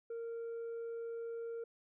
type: tone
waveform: sine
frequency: 462.3 Hz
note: A#4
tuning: 14 cents flat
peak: -37 dBFS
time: 0.1-1.64 s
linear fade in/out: 5 ms
effects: tanh soft clip ceiling -39 dBFS